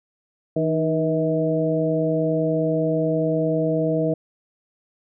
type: harmonic tone with a mistuned harmonic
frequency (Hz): 160.3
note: E3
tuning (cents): -48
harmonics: 1 / 2 / 3 / 4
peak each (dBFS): -24 / -24 / -24 / -24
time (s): 0.56-4.14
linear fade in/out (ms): 5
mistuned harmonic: 2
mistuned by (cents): -53
effects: none